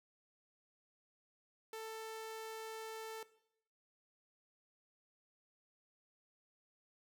sawtooth tone, 443.1 Hz, A4, 12 cents sharp, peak -40 dBFS, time 1.73-3.23 s, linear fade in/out 2 ms, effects noise-tail reverb RT60 0.7 s tail -17 dB re dry

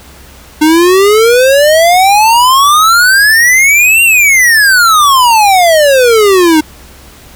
square exponential two-way sweep, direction up then down, 302.2 to 2792 to 302.2 Hz, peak -4 dBFS, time 0.61-6.61 s, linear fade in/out 10 ms, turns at 4.03 s, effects added 66 Hz sine -37 dBFS peak until 7.35 s + pink hiss -36 dBFS RMS until 7.35 s

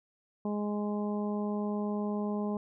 harmonic tone, 207.7 Hz, G#3, in tune, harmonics 1 / 2 / 3 / 4 / 5, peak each -31 / -37 / -41 / -43 / -45 dBFS, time 0.45-2.57 s, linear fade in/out 2 ms, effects none

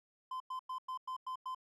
triangle tone bursts, 1029 Hz, C6, 29 cents flat, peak -36 dBFS, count 7, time 0.31-1.548 s, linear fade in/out 5 ms, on 92 ms, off 99 ms, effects none

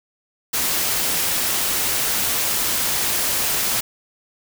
white noise, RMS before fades -21 dBFS, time 0.53-3.81 s, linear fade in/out 10 ms, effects none

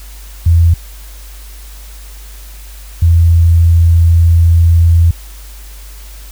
sine tone pair in turn, 84 / 84 Hz, E2 / E2, +33 / +33 cents, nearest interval unison, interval 0 cents, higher neither, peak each -4 dBFS, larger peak neither, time 0.46-0.74 / 3.02-5.11 s, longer second, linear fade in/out 5 ms, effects added 50 Hz sine -29 dBFS peak until 6.31 s + white hiss -38 dBFS RMS until 6.31 s

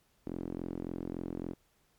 sawtooth tone with band-pass filter, 43.57 Hz, F1, 3 cents flat, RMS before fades -39 dBFS, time 0.26-1.54 s, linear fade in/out 10 ms, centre 300 Hz, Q 2.3, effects pink hiss -71 dBFS RMS until 1.98 s + MP3 96 kbps

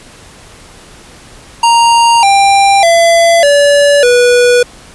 square tone with pitch steps, 932.3 / 793.1 / 674.6 / 573.9 / 488.2 Hz, A#5 / G5 / E5 / D5 / B4, 0 / +20 / +40 / -40 / -20 cents, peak -5 dBFS, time 1.63-4.63 s, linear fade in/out 5 ms, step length 600 ms, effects pink hiss -36 dBFS RMS until 4.94 s + resampled to 24000 Hz

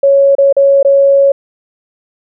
sine tone with dropouts, 554.4 Hz, C#5, in tune, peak -4 dBFS, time 0.03-1.32 s, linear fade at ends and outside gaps 5 ms, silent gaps 0.352-0.383 / 0.527-0.566 / 0.829-0.848 s, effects none

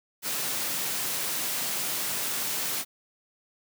white high-pass noise, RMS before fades -30 dBFS, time 0.22-2.85 s, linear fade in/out 50 ms, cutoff 110 Hz, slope 48 dB/octave, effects none

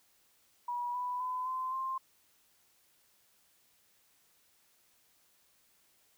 sine tone with pitch steps, 969 / 989.4 / 1010.1 / 1031.4 / 1053 Hz, B5 / B5 / B5 / C6 / C6, -33 / +3 / +39 / -25 / +11 cents, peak -33 dBFS, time 0.68-1.98 s, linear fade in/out 5 ms, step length 260 ms, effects white hiss -69 dBFS RMS until 6.17 s

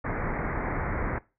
pink low-pass noise, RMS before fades -30 dBFS, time 0.04-1.19 s, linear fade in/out 10 ms, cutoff 2200 Hz, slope 96 dB/octave, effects noise-tail reverb RT60 0.3 s tail -21 dB re dry

